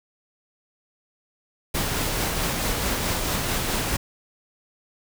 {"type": "noise with tremolo", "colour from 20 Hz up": "pink", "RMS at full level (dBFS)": -24, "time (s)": [1.74, 3.97], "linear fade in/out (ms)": 10, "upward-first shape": "triangle", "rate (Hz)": 4.6, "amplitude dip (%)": 30, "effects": []}